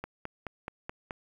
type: click train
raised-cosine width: 0.5 ms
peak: -21 dBFS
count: 6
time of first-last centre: 0.04-1.108 s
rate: 4.68 Hz
effects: 9-bit